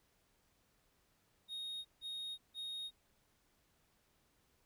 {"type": "tone bursts", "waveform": "triangle", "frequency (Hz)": 3729, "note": "A#7", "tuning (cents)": 0, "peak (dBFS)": -40, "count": 3, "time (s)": [1.48, 2.91], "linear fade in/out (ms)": 50, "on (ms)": 370, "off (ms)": 160, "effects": ["pink hiss -75 dBFS RMS until 4.65 s"]}